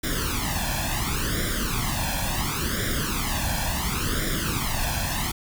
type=noise with flanger; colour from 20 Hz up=pink; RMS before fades=-26 dBFS; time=0.03-5.32 s; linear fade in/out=10 ms; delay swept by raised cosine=0.56 to 1.21 ms; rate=0.71 Hz; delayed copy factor=+0.85; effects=none

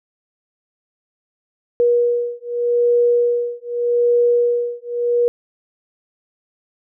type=beating tone pair; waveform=sine; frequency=479.3 / 480.13 Hz; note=A#4 / B4; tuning=+48 / -49 cents; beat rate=0.83 Hz; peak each=-17 dBFS; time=1.8-5.28 s; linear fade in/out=0 ms; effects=none

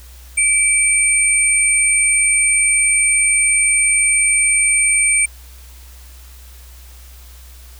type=tone pair together; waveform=sine; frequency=2317 / 8760 Hz; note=D7 / C#9; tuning=-24 / -22 cents; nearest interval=octave + major seventh; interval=2302 cents; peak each=-16 / -13 dBFS; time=0.37-5.26 s; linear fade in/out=10 ms; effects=added 62 Hz sine -37 dBFS peak until 7.79 s + white hiss -45 dBFS RMS until 7.79 s

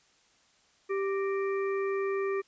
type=harmonic tone with a mistuned harmonic; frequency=392 Hz; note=G4; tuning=in tune; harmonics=1 / 3 / 5 / 6; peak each=-28 / -38 / -42 / -44 dBFS; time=0.89-2.42 s; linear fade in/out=20 ms; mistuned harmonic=5; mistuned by=-98 cents; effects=white hiss -65 dBFS RMS until 2.47 s + resampled to 16000 Hz

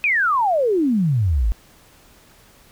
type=exponential sweep; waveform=sine; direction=down; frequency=2551 to 47.24 Hz; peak=-15 dBFS; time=0.04-1.52 s; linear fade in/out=0 ms; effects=pink hiss -51 dBFS RMS until 2.71 s

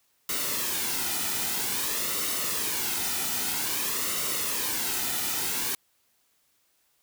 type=noise with flanger; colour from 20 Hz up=white; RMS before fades=-29 dBFS; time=0.29-5.75 s; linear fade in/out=2 ms; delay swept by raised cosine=1.2 to 1.85 ms; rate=0.51 Hz; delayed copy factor=-0.55; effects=white hiss -69 dBFS RMS until 7.02 s

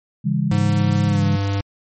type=chord; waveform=sine; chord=C# minor; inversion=none; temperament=equal with one note detuned; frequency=138.59 / 164.81 / 202.6 Hz; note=C#3 / E3 / G#3; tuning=0 / 0 / -43 cents; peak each=-21 dBFS; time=0.24-1.37 s; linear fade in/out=20 ms
type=tone with pitch glide; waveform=square; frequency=103.83 to 99.49 Hz; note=G#2 to G2; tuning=0 to +26 cents; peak=-19 dBFS; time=0.51-1.61 s; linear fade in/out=5 ms; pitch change=-74 cents; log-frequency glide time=1.06-1.23 s
effects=MP3 32 kbps

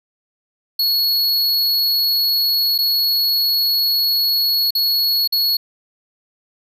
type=tone with dropouts; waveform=square; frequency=4354 Hz; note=C#8; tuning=32 cents flat; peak=-15 dBFS; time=0.79-5.57 s; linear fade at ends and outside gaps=5 ms; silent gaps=2.78-2.786 / 4.707-4.75 / 5.276-5.323 s; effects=none

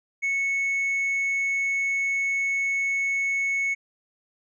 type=tone with tanh clipping; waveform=sine; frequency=2206 Hz; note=C#7; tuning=9 cents flat; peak=-23 dBFS; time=0.22-3.75 s; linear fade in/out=20 ms; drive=2 dB; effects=none

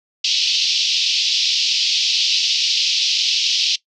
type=band-pass noise; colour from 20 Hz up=white; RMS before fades=-18 dBFS; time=0.24-3.76 s; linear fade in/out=5 ms; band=2700 to 5400 Hz; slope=48 dB/octave; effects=noise-tail reverb RT60 0.1 s tail -19 dB re dry

